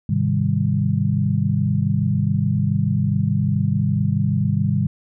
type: chord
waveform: sine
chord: Ab major seventh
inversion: none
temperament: equal with one note detuned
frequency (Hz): 103.83 / 130.81 / 155.56 / 198.16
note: Ab2 / C3 / Eb3 / G3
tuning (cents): 0 / 0 / 0 / +19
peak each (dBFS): -22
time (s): 0.09-4.87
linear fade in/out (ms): 5
effects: none